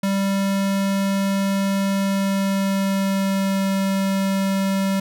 square tone with pitch glide, 196 to 194.2 Hz, G3 to G3, 0 to -16 cents, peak -19 dBFS, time 0.03-5 s, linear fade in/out 5 ms, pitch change -16 cents, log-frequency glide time 1.97-3.63 s, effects none

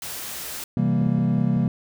white noise, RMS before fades -33 dBFS, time 0.02-0.64 s, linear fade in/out 2 ms
triangle chord, C dominant seventh, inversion none, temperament equal, 130.81 / 164.81 / 196 / 233.1 Hz, C3 / E3 / G3 / Bb3, 0 / 0 / 0 / 0 cents, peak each -22 dBFS, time 0.77-1.68 s, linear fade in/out 2 ms
clicks, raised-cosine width 2 ms, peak -24 dBFS, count 6, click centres 1.016 / 1.068 / 1.187 / 1.382 / 1.568 / 1.66 s
effects none

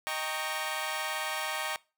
15% pulse chord, Eb dominant seventh, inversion none, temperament equal with one note detuned, 622.3 / 784 / 924.3 / 1108.7 Hz, Eb5 / G5 / Bb5 / Db6, 0 / 0 / -15 / 0 cents, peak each -31 dBFS, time 0.07-1.76 s, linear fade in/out 0 ms, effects noise-tail reverb RT60 0.3 s tail -22 dB re dry

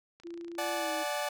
click train, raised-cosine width 0.2 ms, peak -36 dBFS, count 15, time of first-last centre 0.2-0.693 s, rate 28.4 Hz
sine tone with pitch glide, 340 to 317.2 Hz, F4 to D#4, -46 to +33 cents, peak -39 dBFS, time 0.24-1.04 s, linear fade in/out 20 ms, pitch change -121 cents, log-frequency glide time 0.75-0.92 s
sawtooth chord, D major, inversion none, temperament equal with one note detuned, 587.3 / 740 / 860.4 Hz, D5 / F#5 / A5, 0 / 0 / -39 cents, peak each -30 / -34 / -33 dBFS, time 0.58-1.29 s, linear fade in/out 5 ms
effects none

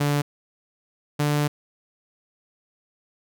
sawtooth tone pair in turn, 145 / 147.28 Hz, D3 / D3, -22 / +5 cents, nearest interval unison, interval 27 cents, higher second, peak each -16 dBFS, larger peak neither, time 0-0.22 / 1.19-1.48 s, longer second, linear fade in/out 10 ms, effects none

